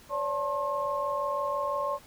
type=tone cluster; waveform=sine; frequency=530 / 576 / 881 / 1071 Hz; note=C5 / D5 / A5 / C6; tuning=+22 / -34 / +2 / +40 cents; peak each=-39 / -31 / -39 / -30 dBFS; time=0.09-1.99 s; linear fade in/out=50 ms; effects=pink hiss -54 dBFS RMS until 2.06 s